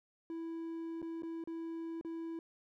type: tone with dropouts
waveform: triangle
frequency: 329.6 Hz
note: E4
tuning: in tune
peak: -37 dBFS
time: 0.3-2.39 s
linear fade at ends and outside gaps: 1 ms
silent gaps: 1.018-1.026 / 1.222-1.233 / 1.439-1.474 / 2.012-2.048 s
effects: none